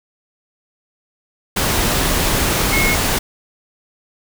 sine tone in noise, 2175 Hz, C#7, 33 cents flat, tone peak -17 dBFS, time 2.72-2.95 s, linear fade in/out 10 ms, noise pink, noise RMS -17 dBFS, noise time 1.56-3.19 s, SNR -3 dB, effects none

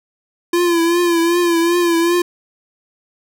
square tone with vibrato, 342 Hz, F4, 36 cents flat, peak -13 dBFS, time 0.53-2.22 s, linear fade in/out 5 ms, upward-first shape triangle, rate 2.6 Hz, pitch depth 59 cents each way, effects none

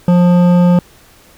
triangle tone with hard clipping, 176.7 Hz, F3, 21 cents sharp, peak -8 dBFS, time 0.08-0.79 s, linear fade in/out 2 ms, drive 15 dB, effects pink hiss -45 dBFS RMS until 1.37 s

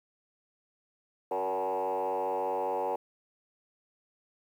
sine tone with frequency modulation, 659 Hz, E5, 1 cent flat, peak -27 dBFS, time 1.31-2.96 s, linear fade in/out 5 ms, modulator 95 Hz, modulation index 2.8, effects tanh soft clip ceiling -25 dBFS + 10-bit

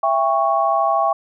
sine chord, C# diminished, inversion first, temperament just, 665.2 / 798.3 / 1108.7 Hz, E5 / G5 / C#6, +16 / +31 / 0 cents, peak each -19 dBFS, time 0.03-1.13 s, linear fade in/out 5 ms, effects none

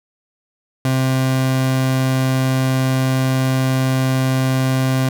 30% pulse tone, 131.1 Hz, C3, 4 cents sharp, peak -12 dBFS, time 0.85-5.09 s, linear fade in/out 2 ms, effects none

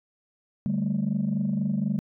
sine chord, D suspended fourth, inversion none, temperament equal, 146.83 / 196 / 220 Hz, D3 / G3 / A3, 0 / 0 / 0 cents, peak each -29 / -25 / -27 dBFS, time 0.66-1.99 s, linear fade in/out 0 ms, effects tanh soft clip ceiling -18 dBFS

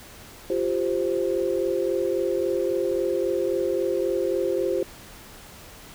sine chord, F suspended second, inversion none, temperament just, 349.2 / 392.9 / 523.8 Hz, F4 / G4 / C5, 0 / +4 / +2 cents, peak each -26 dBFS, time 0.5-4.83 s, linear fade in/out 2 ms, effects pink hiss -45 dBFS RMS until 5.94 s

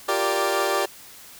20% pulse chord, G minor seventh, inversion third, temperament equal with one note detuned, 349.2 / 392 / 466.2 / 585 Hz, F4 / G4 / Bb4 / D5, 0 / 0 / 0 / -7 cents, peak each -25 / -20 / -24 / -20 dBFS, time 0.08-0.86 s, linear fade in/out 10 ms, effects white hiss -45 dBFS RMS until 1.39 s

